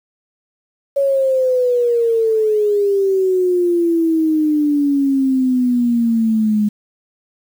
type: exponential sweep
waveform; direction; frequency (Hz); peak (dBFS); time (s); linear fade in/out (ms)
sine; down; 560 to 207.7; -12; 0.96-6.69; 10
effects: 7-bit